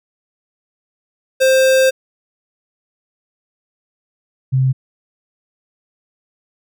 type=tone pair in turn; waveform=square / sine; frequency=525 / 131.25 Hz; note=C5 / C3; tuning=+6 / +6 cents; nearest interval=2 octaves; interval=2400 cents; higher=first; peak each=-10 / -11 dBFS; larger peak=first; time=1.4-1.91 / 4.52-4.73 s; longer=first; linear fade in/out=20 ms; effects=none

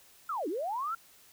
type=linear two-way sweep; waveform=sine; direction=down then up; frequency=1396.9 to 280 to 1396.9 Hz; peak=-31 dBFS; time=0.29-0.95 s; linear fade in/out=5 ms; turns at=0.48 s; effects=white hiss -59 dBFS RMS until 1.32 s

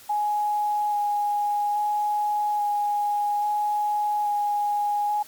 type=tone with vibrato; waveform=sine; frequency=830.6 Hz; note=G#5; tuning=in tune; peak=-21 dBFS; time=0.09-5.23 s; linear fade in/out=10 ms; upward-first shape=square; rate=0.6 Hz; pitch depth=9 cents each way; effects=white hiss -48 dBFS RMS until 5.27 s + MP3 96 kbps

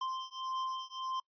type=beating tone pair; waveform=square; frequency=1043 / 1044.7 Hz; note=C6 / C6; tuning=-6 / -3 cents; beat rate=1.7 Hz; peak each=-40 / -40 dBFS; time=0.01-1.2 s; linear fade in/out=5 ms; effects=noise-tail reverb RT60 0.1 s tail -25 dB re dry + resampled to 11025 Hz

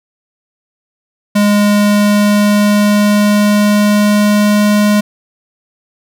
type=tone with pitch glide; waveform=square; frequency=206.1 to 208 Hz; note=G#3 to G#3; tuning=-13 to +3 cents; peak=-8 dBFS; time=1.35-5.01 s; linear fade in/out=10 ms; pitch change=+16 cents; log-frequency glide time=1.46-4.66 s; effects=none

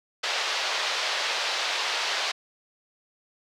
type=band-pass noise; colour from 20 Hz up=white; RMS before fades=-28 dBFS; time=0.23-2.32 s; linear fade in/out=10 ms; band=490 to 4800 Hz; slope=24 dB/octave; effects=none

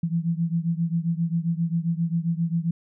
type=beating tone pair; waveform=sine; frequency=164.9 / 172.4 Hz; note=E3 / F3; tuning=+1 / -22 cents; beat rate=7.5 Hz; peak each=-24 / -26 dBFS; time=0.03-2.71 s; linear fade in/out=5 ms; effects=none

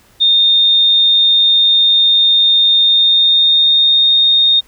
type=tone with pitch glide; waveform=sine; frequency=3652 to 3686 Hz; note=A#7 to A#7; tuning=-36 to -20 cents; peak=-7 dBFS; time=0.2-4.61 s; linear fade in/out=20 ms; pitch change=+16 cents; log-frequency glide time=2.82-4.13 s; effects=pink hiss -49 dBFS RMS until 4.67 s

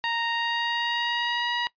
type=tone with pitch glide; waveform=15% pulse; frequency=930 to 958.4 Hz; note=A#5 to A#5; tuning=-4 to +48 cents; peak=-18 dBFS; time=0.04-1.67 s; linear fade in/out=0 ms; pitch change=+52 cents; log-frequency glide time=0.3-1.53 s; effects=noise-tail reverb RT60 0.1 s tail -21 dB re dry + resampled to 11025 Hz

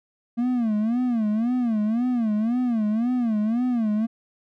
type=tone with vibrato; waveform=triangle; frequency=230 Hz; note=A#3; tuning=23 cents flat; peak=-18 dBFS; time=0.37-4.07 s; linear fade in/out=20 ms; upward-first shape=sine; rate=1.9 Hz; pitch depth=160 cents each way; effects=none

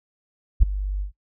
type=tone with ADSR envelope; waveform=sine; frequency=49 Hz; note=G1; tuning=in tune; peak=-6 dBFS; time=0.6-1.12 s; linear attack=26 ms; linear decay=9 ms; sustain=-17 dB; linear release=110 ms; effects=noise-tail reverb RT60 0.1 s tail -23 dB re dry

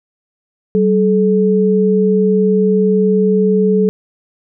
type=tone pair together; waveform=sine; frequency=191.54 / 430 Hz; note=G3 / A4; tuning=-40 / -40 cents; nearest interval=octave + major second; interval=1400 cents; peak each=-12 dBFS; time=0.75-3.89 s; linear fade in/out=0 ms; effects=none

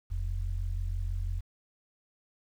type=tone pair together; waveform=sine; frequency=41.17 / 87.31 Hz; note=E1 / F2; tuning=-1 / 0 cents; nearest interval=octave + minor second; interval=1301 cents; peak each=-31 / -34 dBFS; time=0.1-1.41 s; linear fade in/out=20 ms; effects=10-bit

